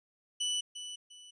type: tone with echo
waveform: sawtooth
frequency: 2973 Hz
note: F#7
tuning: 8 cents sharp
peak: -27 dBFS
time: 0.4-0.61 s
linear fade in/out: 10 ms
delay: 350 ms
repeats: 2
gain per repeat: -10 dB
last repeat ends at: 1.31 s
effects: resampled to 22050 Hz